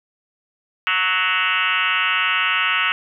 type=tone with frequency modulation; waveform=sine; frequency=2051 Hz; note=C7; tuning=35 cents flat; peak=-16 dBFS; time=0.87-2.92 s; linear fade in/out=0 ms; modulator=188 Hz; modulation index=4.8; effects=none